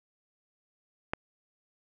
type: click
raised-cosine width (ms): 0.5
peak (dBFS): -14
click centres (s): 1.135
effects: none